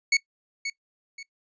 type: tone with echo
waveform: sawtooth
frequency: 2217 Hz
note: C#7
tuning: in tune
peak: -14 dBFS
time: 0.12-0.17 s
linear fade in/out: 5 ms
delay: 530 ms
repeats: 2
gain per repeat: -10 dB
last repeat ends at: 1.23 s
effects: noise-tail reverb RT60 0.1 s tail -21 dB re dry + resampled to 16000 Hz